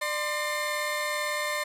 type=tone cluster; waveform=35% pulse; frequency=597 / 1041 / 1801 / 2120 Hz; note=D5 / C6 / A6 / C7; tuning=+28 / -9 / +40 / +22 cents; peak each=-31 / -32 / -31 / -33 dBFS; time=0.01-1.64 s; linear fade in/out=10 ms; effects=resampled to 32000 Hz + 10-bit